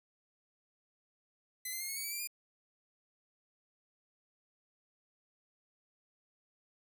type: tone with pitch steps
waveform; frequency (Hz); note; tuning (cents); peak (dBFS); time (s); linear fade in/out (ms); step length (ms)
5% pulse; 2024 / 2076 / 2130 / 2184 / 2241 / 2298 / 2357 / 2418; B6 / C7 / C7 / C#7 / C#7 / D7 / D7 / D7; +42 / -14 / +30 / -26 / +18 / -38 / +6 / +50; -28; 1.65-2.274; 5; 78
effects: none